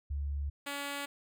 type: tone pair in turn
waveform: sine / 5% pulse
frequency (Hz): 71.2 / 283.4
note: C#2 / C#4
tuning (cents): +47 / +38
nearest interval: 2 octaves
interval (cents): 2391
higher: second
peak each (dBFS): -32 / -25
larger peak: second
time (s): 0.1-0.5 / 0.66-1.06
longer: neither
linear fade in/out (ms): 10
effects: none